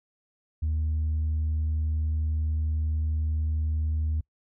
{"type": "tone", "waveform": "sine", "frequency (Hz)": 77.78, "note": "D#2", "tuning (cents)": 0, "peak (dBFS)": -22, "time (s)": [0.62, 4.21], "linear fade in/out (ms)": 10, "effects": ["noise-tail reverb RT60 0.1 s tail -26 dB re dry", "tanh soft clip ceiling -22 dBFS"]}